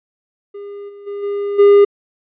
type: tone with level steps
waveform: triangle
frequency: 405.1 Hz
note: G#4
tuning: 43 cents flat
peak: -26 / -32 / -21 / -16 / -3 dBFS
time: 0.54-1.85 s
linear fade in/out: 10 ms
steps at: 0.88 / 1.06 / 1.22 / 1.58 s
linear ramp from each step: 20 ms
effects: resampled to 8000 Hz